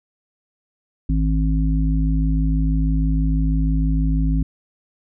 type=harmonic tone; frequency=53.1 Hz; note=G#1; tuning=39 cents sharp; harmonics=1 / 3 / 5; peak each=-17 / -22 / -24 dBFS; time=1.09-4.43 s; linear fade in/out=5 ms; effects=none